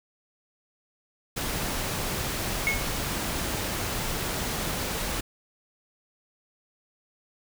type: noise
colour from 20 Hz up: pink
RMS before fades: -30 dBFS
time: 1.36-5.21 s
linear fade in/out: 10 ms
type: tone with exponential decay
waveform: triangle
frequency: 2186 Hz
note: C#7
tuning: 25 cents flat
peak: -18 dBFS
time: 2.67-2.94 s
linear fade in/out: 0 ms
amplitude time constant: 58 ms
effects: none